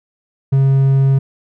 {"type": "tone", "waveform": "triangle", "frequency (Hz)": 135.7, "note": "C#3", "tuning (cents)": -36, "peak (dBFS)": -7, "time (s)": [0.52, 1.19], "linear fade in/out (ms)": 10, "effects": []}